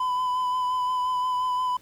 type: tone with vibrato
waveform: triangle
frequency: 1004 Hz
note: B5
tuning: 28 cents sharp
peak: -21 dBFS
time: 0-1.77 s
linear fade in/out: 5 ms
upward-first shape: sine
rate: 5.7 Hz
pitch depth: 19 cents each way
effects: pink hiss -56 dBFS RMS until 1.81 s